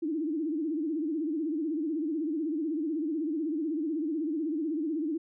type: tone with vibrato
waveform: sine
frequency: 311.1 Hz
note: D#4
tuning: in tune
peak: -28 dBFS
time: 0.02-5.18 s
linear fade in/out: 10 ms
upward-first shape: sine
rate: 16 Hz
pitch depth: 140 cents each way
effects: none